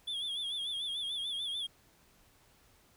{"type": "tone with vibrato", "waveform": "triangle", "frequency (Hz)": 3388, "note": "G#7", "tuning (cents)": 34, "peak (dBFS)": -33, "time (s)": [0.07, 1.67], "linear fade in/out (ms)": 10, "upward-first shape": "sine", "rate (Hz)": 6.8, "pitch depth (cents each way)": 84, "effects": ["pink hiss -65 dBFS RMS until 2.96 s"]}